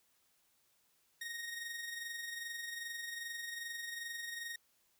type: tone with amplitude modulation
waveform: sawtooth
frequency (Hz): 1864.7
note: A#6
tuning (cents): 0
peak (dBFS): -36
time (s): 1.21-4.56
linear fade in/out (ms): 5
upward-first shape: sine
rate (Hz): 22.5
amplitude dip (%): 45
effects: white hiss -74 dBFS RMS until 4.99 s